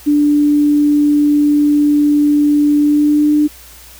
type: tone with pitch glide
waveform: sine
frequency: 293.7 to 298.5 Hz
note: D4 to D4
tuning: 0 to +28 cents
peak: -8 dBFS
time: 0.06-3.48 s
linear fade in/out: 20 ms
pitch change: +28 cents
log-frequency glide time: 2.77-3.32 s
effects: added 60 Hz sine -42 dBFS peak until 3.99 s + white hiss -39 dBFS RMS until 3.99 s